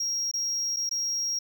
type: tone with dropouts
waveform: triangle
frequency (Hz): 5610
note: F8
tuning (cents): +7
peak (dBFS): -25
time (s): 0-1.39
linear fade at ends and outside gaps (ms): 5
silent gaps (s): 0.314-0.337 / 0.763-0.768 / 0.893-0.911
effects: none